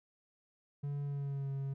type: tone with pitch glide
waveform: triangle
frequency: 142.9 to 137.08 Hz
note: D3 to C#3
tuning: -47 to -19 cents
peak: -33 dBFS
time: 0.83-1.74 s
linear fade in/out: 10 ms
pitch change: -72 cents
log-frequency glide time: 1.03-1.51 s
effects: none